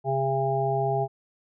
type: harmonic tone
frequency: 135 Hz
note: C#3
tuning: 45 cents flat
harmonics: 1 / 3 / 5 / 6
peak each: -28 / -28 / -28 / -28 dBFS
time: 0.04-1.08 s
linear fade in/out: 50 ms
effects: none